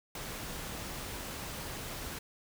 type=noise with ADSR envelope; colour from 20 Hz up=pink; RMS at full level=-37 dBFS; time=0.15-2.19 s; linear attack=4 ms; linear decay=3 ms; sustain=-4 dB; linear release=7 ms; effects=none